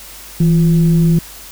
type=tone with frequency modulation; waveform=sine; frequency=164.81 Hz; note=E3; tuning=in tune; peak=-8 dBFS; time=0.4-1.19 s; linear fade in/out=5 ms; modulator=186 Hz; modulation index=0.36; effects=added 50 Hz sine -42 dBFS peak until 1.51 s + white hiss -35 dBFS RMS until 1.51 s